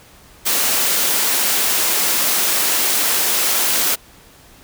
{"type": "high-pass noise", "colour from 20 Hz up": "white", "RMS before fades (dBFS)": -17, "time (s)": [0.45, 3.96], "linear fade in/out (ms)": 20, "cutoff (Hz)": 230, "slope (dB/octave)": 12, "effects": ["pink hiss -46 dBFS RMS until 4.63 s"]}